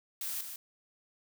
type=noise with echo; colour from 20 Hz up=blue; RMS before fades=-37 dBFS; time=0.21-0.41 s; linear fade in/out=2 ms; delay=150 ms; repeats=1; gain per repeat=-6 dB; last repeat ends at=0.56 s; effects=none